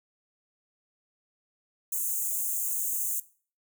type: high-pass noise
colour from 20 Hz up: white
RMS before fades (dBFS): -30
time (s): 1.92-3.2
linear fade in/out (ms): 5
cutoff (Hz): 6400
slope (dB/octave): 96
effects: noise-tail reverb RT60 0.4 s tail -18 dB re dry